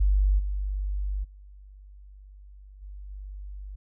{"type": "tone with level steps", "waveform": "sine", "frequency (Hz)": 49, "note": "G1", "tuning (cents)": 0, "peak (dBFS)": [-18, -26, -45, -38, -36], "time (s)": [0, 3.76], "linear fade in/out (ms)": 10, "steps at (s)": [0.38, 1.23, 2.81, 3.09], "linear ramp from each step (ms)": 20, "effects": []}